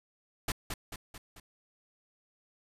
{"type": "noise with echo", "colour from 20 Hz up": "pink", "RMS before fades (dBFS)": -31, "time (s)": [0.48, 0.52], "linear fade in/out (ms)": 5, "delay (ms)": 220, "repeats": 4, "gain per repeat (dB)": -5, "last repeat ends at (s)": 1.4, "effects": ["resampled to 32000 Hz"]}